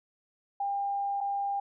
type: tone with dropouts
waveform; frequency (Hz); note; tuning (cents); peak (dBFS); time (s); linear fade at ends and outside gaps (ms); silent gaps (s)
sine; 800; G5; +35; -28; 0.6-1.6; 5; 1.206-1.21
effects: none